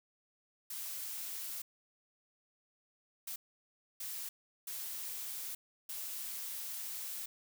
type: noise bursts at uneven times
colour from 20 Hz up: blue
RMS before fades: -42 dBFS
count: 5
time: 0.7-1.62 / 3.27-3.36 / 4-4.29 / 4.67-5.55 / 5.89-7.26 s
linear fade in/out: 5 ms
effects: none